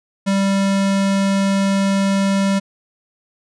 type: tone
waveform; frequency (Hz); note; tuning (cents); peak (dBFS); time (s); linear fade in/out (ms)
square; 196; G3; 0; -15; 0.26-2.6; 20
effects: resampled to 22050 Hz